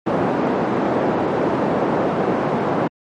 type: band-pass noise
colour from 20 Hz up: pink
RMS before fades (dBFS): -19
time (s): 0.06-2.88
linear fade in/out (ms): 10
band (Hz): 220 to 820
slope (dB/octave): 12
effects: high-pass 100 Hz 12 dB/octave + MP3 48 kbps